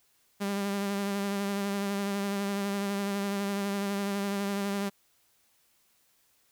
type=tone with vibrato; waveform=sawtooth; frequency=199.7 Hz; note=G3; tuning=32 cents sharp; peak=-25 dBFS; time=0.4-4.9 s; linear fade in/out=20 ms; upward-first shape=sine; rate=12 Hz; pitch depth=25 cents each way; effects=white hiss -68 dBFS RMS until 6.51 s